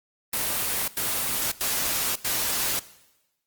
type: noise bursts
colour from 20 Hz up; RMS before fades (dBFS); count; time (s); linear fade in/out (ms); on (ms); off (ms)
white; -26; 4; 0.33-2.794; 5; 550; 88
effects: noise-tail reverb RT60 1.0 s tail -18 dB re dry + Opus 24 kbps